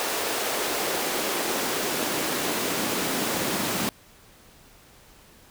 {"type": "noise with high-pass filter sweep", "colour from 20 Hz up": "pink", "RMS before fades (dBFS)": -27, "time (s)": [0, 3.89], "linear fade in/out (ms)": 0, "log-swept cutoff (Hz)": [460, 200], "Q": 1.3, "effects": ["pink hiss -53 dBFS RMS until 5.5 s"]}